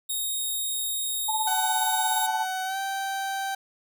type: tone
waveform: 5% pulse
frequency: 3729 Hz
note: A#7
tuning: in tune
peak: -19 dBFS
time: 0.09-2.27 s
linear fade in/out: 10 ms
type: tone with tremolo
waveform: sine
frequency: 874 Hz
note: A5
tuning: 12 cents flat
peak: -23 dBFS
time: 1.28-2.45 s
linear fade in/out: 10 ms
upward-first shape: sine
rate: 17 Hz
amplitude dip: 65%
type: tone with pitch glide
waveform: 30% pulse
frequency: 751 to 778.8 Hz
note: F#5 to G5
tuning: +26 to -12 cents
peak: -25 dBFS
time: 1.47-3.55 s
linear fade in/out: 5 ms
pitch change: +62 cents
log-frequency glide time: 2.64-2.78 s
effects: none